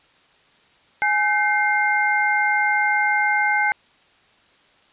sine tone cluster, 835 / 1536 / 2111 Hz, G#5 / G6 / C7, +9 / -36 / +15 cents, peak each -21 dBFS, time 1.02-3.72 s, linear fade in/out 0 ms, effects white hiss -56 dBFS RMS until 4.92 s + resampled to 8000 Hz

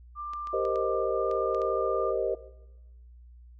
sine tone with pitch glide, 1187 to 1198 Hz, D6 to D6, +18 to +34 cents, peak -33 dBFS, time 0.15-2.14 s, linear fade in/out 50 ms, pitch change +16 cents, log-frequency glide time 0.92-1.3 s
clicks, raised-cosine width 0.2 ms, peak -30 dBFS, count 7, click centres 0.335 / 0.472 / 0.652 / 0.758 / 1.313 / 1.547 / 1.618 s
sine chord, C minor seventh, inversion second, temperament equal, 392 / 466.2 / 523.3 / 622.3 Hz, G4 / Bb4 / C5 / Eb5, 0 / 0 / 0 / 0 cents, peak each -31 dBFS, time 0.53-2.35 s, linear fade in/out 5 ms
effects noise-tail reverb RT60 1.0 s tail -17 dB re dry + added 60 Hz sine -48 dBFS peak until 3.59 s

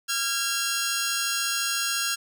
10% pulse tone pair together, 1375.7 / 1636 Hz, F6 / G#6, -26 / -26 cents, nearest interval minor third, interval 300 cents, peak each -19 dBFS, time 0.08-2.16 s, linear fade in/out 20 ms, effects none

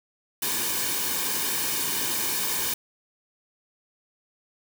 white noise with comb filter, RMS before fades -27 dBFS, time 0.42-2.74 s, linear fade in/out 5 ms, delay 1.5 ms, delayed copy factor -0.65, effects none

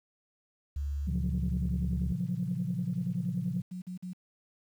sine tone with pitch glide, 71.2 to 69.61 Hz, C#2 to C#2, +47 to +8 cents, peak -30 dBFS, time 0.76-2.13 s, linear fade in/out 5 ms, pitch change -39 cents, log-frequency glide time 1.08-1.65 s
sine chord, Gb major seventh, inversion first, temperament equal, 116.54 / 138.59 / 174.61 / 185 Hz, Bb2 / Db3 / F3 / Gb3, 0 / 0 / 0 / 0 cents, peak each -38 / -36 / -32 / -35 dBFS, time 1.07-3.62 s, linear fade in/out 10 ms
sine tone bursts, 181.7 Hz, F#3, 31 cents flat, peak -36 dBFS, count 3, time 3.71-4.134 s, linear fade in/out 10 ms, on 110 ms, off 47 ms
effects tanh soft clip ceiling -21 dBFS + 10-bit

